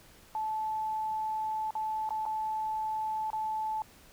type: tone with dropouts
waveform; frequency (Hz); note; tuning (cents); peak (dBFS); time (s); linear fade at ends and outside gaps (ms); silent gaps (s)
sine; 870; A5; -20; -30; 0.35-3.82; 1; 1.707-1.752 / 2.091-2.106 / 2.254-2.262 / 3.303-3.331
effects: pink hiss -57 dBFS RMS until 4.12 s

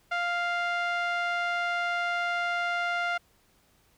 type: tone with low-pass filter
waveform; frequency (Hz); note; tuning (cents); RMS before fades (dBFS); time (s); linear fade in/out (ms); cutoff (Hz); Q
5% pulse; 698.5; F5; 0; -29; 0.11-3.18; 10; 1600; 1.3
effects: pink hiss -65 dBFS RMS until 3.97 s

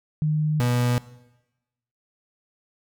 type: tone pair in turn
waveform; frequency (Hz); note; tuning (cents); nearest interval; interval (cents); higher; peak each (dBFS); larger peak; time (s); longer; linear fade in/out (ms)
sine / 35% pulse; 153.1 / 122.25; D#3 / B2; -28 / -17; major third; 389; first; -19 / -18; second; 0.22-0.6 / 0.6-0.98; neither; 0
effects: noise-tail reverb RT60 1.0 s tail -19 dB re dry

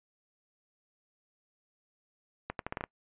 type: accelerating click train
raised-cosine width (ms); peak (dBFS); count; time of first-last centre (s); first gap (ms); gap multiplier
0.5; -19; 7; 2.5-2.839; 92; 0.8
effects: noise-tail reverb RT60 0.1 s tail -25 dB re dry + resampled to 8000 Hz

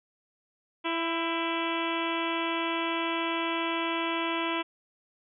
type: harmonic tone with a mistuned harmonic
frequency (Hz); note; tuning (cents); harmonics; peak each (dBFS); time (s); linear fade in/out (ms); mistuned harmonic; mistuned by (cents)
332.8; E4; +17; 1 / 2 / 3 / 4 / 5 / 6 / 7 / 8 / 9 / 10; -32 / -37 / -33 / -38 / -42 / -40 / -38 / -38 / -40 / -40; 0.84-4.63; 20; 5; -56
effects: none

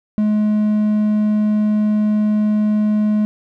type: tone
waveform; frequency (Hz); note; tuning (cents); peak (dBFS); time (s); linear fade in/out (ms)
triangle; 211.7; G#3; +33; -11; 0.18-3.25; 0
effects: none

